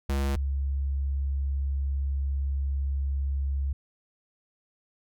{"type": "tone pair in turn", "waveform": ["square", "sine"], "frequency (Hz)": [68.8, 68.8], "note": ["C#2", "C#2"], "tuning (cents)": [-12, -12], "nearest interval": "unison", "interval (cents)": 0, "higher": "neither", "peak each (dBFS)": -25, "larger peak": "neither", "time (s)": [[0.09, 0.36], [0.36, 3.73]], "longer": "second", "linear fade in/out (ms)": 5, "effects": []}